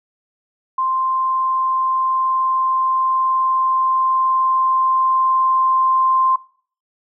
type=tone with level ramp; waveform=sine; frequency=1046.5 Hz; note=C6; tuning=in tune; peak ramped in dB=-16 to -12 dBFS; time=0.78-6.36 s; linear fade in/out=5 ms; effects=noise-tail reverb RT60 0.5 s tail -21 dB re dry